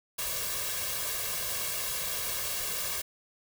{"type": "noise with comb filter", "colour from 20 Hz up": "white", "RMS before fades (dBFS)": -33, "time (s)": [0.18, 3.02], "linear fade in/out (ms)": 10, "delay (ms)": 1.8, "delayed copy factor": 0.8, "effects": []}